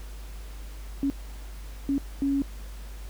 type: tone bursts at uneven times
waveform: sine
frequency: 277.5 Hz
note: C#4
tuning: 2 cents sharp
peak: -22 dBFS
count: 3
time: 1.03-1.1 / 1.89-1.98 / 2.22-2.42 s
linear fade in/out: 0 ms
effects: added 50 Hz sine -37 dBFS peak until 3.09 s + pink hiss -50 dBFS RMS until 3.09 s